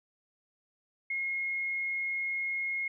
sine tone, 2155 Hz, C#7, 49 cents flat, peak -30 dBFS, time 1.1-2.88 s, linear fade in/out 5 ms, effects none

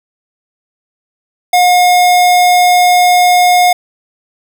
square tone, 718 Hz, F5, 48 cents sharp, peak -6 dBFS, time 1.53-3.73 s, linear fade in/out 5 ms, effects none

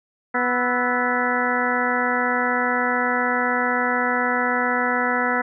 harmonic tone with a mistuned harmonic, 246.9 Hz, B3, in tune, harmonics 1 / 2 / 3 / 4 / 5 / 6 / 7 / 8, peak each -27 / -27 / -27 / -27 / -27 / -27 / -27 / -27 dBFS, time 0.34-5.42 s, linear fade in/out 10 ms, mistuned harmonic 5, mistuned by +110 cents, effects none

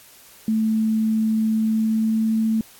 sine tone with pitch glide, 220 to 221.7 Hz, A3 to A3, 0 to +13 cents, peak -17 dBFS, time 0.48-2.61 s, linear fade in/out 2 ms, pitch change +13 cents, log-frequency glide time 1.58-2.32 s, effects white hiss -48 dBFS RMS until 2.79 s + AAC 64 kbps

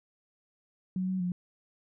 sine tone with pitch steps, 185.4 / 187.1 / 178.6 Hz, F#3 / F#3 / F3, +4 / +20 / +39 cents, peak -28 dBFS, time 0.96-1.32 s, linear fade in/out 2 ms, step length 120 ms, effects none

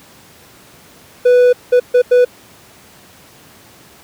triangle tone bursts at uneven times, 493.9 Hz, B4, in tune, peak -4 dBFS, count 4, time 1.25-1.53 / 1.72-1.8 / 1.94-2.02 / 2.11-2.25 s, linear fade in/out 10 ms, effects pink hiss -43 dBFS RMS until 4.03 s + high-pass 100 Hz 12 dB/octave

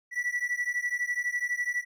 triangle beating tone pair, 1949 / 1961 Hz, B6 / B6, -23 / -13 cents, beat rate 12 Hz, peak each -29 dBFS, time 0.11-1.85 s, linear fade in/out 50 ms, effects none

